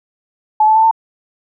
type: tone with pitch steps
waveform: sine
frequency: 859 / 871.5 / 884.2 / 897 Hz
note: A5 / A5 / A5 / A5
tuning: -42 / -17 / +8 / +33 cents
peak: -7 dBFS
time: 0.6-0.912 s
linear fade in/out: 5 ms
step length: 78 ms
effects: none